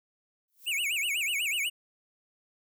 violet noise with exponential growth, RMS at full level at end -46 dBFS, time 0.48-0.66 s, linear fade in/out 2 ms, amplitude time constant 39 ms
square tone with vibrato, 2538 Hz, D#7, 34 cents sharp, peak -28 dBFS, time 0.66-1.7 s, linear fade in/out 20 ms, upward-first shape sine, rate 8.1 Hz, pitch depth 260 cents each way
effects none

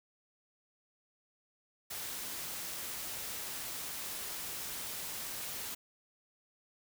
white noise, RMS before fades -41 dBFS, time 1.9-5.75 s, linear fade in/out 10 ms, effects none

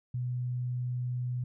sine tone, 124.1 Hz, B2, 9 cents sharp, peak -30 dBFS, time 0.14-1.44 s, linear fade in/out 5 ms, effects none

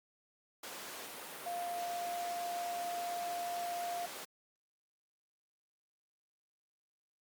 sine tone in noise, 698.5 Hz, F5, in tune, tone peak -36 dBFS, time 1.46-4.06 s, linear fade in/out 5 ms, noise pink, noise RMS -44 dBFS, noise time 0.63-4.25 s, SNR +5 dB, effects high-pass 400 Hz 12 dB/octave + Opus 48 kbps

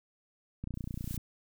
click train, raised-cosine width 5 ms, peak -25 dBFS, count 17, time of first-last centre 0.64-1.177 s, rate 29.8 Hz
blue noise with exponential growth, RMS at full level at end -41 dBFS, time 0.74-1.17 s, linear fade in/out 5 ms, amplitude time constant 93 ms
effects none

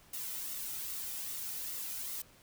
blue noise with flanger, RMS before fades -40 dBFS, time 0.13-2.22 s, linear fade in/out 5 ms, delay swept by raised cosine 1.2 to 1.83 ms, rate 2.5 Hz, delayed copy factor -0.5, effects pink hiss -61 dBFS RMS until 2.42 s

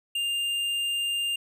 triangle tone with tanh clipping, 2802 Hz, F7, 5 cents sharp, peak -27 dBFS, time 0.15-1.36 s, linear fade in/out 5 ms, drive 14 dB, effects none

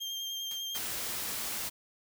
35% pulse tone with vibrato, 3190 Hz, G7, 30 cents sharp, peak -33 dBFS, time 0-0.79 s, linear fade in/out 20 ms, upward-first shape triangle, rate 10 Hz, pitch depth 20 cents each way
white noise with exponential decay, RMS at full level -44 dBFS, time 0.51-0.7 s, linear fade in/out 1 ms, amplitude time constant 40 ms
white noise, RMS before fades -36 dBFS, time 0.74-1.7 s, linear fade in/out 20 ms
effects none

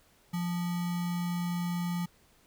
sine tone with sample-and-hold, 174.7 Hz, F3, 1 cent sharp, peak -29 dBFS, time 0.33-2.06 s, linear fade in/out 10 ms, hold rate 1050 Hz, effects pink hiss -64 dBFS RMS until 2.46 s

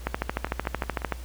two click trains, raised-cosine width 0.5 ms, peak -21 / -10 dBFS, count 4 / 15, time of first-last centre 0.47-1.019 / 0.07-1.123 s, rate 5.46 / 13.3 Hz, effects added 60 Hz sine -36 dBFS peak until 1.24 s + pink hiss -48 dBFS RMS until 1.24 s

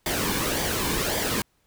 pink noise with flanger, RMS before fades -26 dBFS, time 0.06-1.42 s, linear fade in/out 2 ms, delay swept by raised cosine 0.73 to 1.56 ms, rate 1.8 Hz, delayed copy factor -0.55, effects pink hiss -68 dBFS RMS until 1.66 s

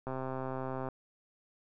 click train, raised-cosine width 1 ms, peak -24 dBFS, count 108, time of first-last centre 0.07-0.887 s, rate 131 Hz, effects none

